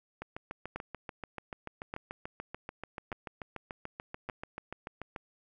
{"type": "two click trains", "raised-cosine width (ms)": 0.5, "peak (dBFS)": [-22, -24], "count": [4, 35], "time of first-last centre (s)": [[0.76, 4.298], [0.22, 5.162]], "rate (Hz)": [0.848, 6.88], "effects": []}